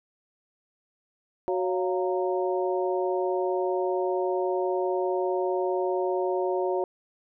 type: harmonic tone with a mistuned harmonic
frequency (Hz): 185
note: F#3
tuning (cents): 0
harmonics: 2 / 3 / 4 / 5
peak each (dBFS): -26 / -30 / -32 / -34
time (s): 1.48-6.84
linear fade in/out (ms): 0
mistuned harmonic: 4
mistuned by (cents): -95
effects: none